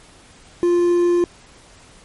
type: tone with quantisation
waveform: triangle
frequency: 349.2 Hz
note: F4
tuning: in tune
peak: -11 dBFS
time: 0.63-1.24 s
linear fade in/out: 0 ms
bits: 6
effects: pink hiss -47 dBFS RMS until 2.04 s + MP3 48 kbps